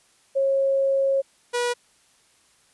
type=tone pair in turn; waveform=sine / sawtooth; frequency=544 / 484.6 Hz; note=C#5 / B4; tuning=-33 / -33 cents; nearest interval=major second; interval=200 cents; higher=first; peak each=-18 dBFS; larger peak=neither; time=0.35-1.22 / 1.53-1.74 s; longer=first; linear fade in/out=20 ms; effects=white hiss -60 dBFS RMS until 2.73 s + resampled to 24000 Hz